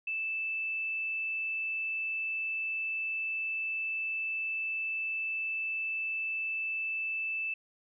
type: tone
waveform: sine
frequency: 2637 Hz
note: E7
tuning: in tune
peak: -31 dBFS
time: 0.07-7.54 s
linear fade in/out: 5 ms
effects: none